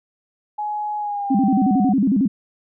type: tone with pitch glide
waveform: sine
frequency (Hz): 840 to 739.8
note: G#5 to F#5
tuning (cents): +19 to 0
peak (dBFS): -22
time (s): 0.58-1.93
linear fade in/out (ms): 10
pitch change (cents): -219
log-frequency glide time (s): 0.98-1.79
type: tone with vibrato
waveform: sine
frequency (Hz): 233.1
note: A#3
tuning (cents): 0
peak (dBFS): -14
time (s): 1.3-2.28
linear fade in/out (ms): 10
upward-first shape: square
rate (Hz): 11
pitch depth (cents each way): 250
effects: none